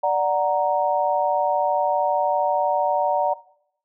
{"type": "chord", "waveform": "sine", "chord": "D augmented", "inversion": "none", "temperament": "equal", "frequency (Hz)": [587.3, 740, 932.3], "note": ["D5", "F#5", "A#5"], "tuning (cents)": [0, 0, 0], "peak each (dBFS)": -22, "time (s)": [0.03, 3.34], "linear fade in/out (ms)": 10, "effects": ["noise-tail reverb RT60 0.7 s tail -19 dB re dry"]}